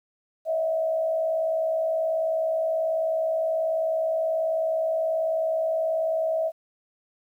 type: tone with frequency modulation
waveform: sine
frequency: 645 Hz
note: E5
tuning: 38 cents flat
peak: -22 dBFS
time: 0.45-6.52 s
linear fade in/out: 50 ms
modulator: 58.7 Hz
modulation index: 0.49
effects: 10-bit